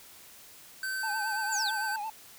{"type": "tone", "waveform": "square", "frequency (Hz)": 1541, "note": "G6", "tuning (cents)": -30, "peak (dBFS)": -32, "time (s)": [0.83, 1.96], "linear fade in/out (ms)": 2}
{"type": "tone with vibrato", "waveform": "triangle", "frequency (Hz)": 855, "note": "A5", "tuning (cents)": -50, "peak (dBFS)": -31, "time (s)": [1.03, 2.1], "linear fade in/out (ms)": 5, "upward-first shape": "triangle", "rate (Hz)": 8.9, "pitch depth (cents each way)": 100}
{"type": "linear sweep", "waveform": "sine", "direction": "down", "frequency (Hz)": [7600, 3136], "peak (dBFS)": -30, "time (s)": [1.51, 1.71], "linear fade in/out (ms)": 20}
{"effects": ["white hiss -52 dBFS RMS until 2.38 s"]}